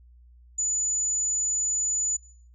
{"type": "tone", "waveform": "sine", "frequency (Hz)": 6970, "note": "A8", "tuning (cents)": -17, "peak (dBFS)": -23, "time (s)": [0.58, 2.17], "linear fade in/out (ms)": 10, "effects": ["noise-tail reverb RT60 0.5 s tail -20 dB re dry", "added 60 Hz sine -50 dBFS peak until 2.54 s"]}